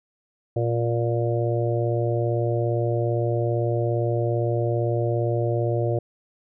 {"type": "harmonic tone", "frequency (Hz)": 117.6, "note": "A#2", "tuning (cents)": 16, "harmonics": [1, 3, 4, 5, 6], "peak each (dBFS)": [-23, -27, -29, -28, -34], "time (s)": [0.56, 5.99], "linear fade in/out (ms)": 5, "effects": []}